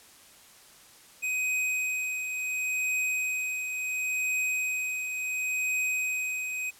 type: tone with tremolo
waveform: square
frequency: 2513 Hz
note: D#7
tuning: 17 cents sharp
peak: -26 dBFS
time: 1.22-6.71 s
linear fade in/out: 20 ms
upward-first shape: triangle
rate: 0.71 Hz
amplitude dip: 50%
effects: white hiss -54 dBFS RMS until 6.79 s + low-pass 12000 Hz 12 dB/octave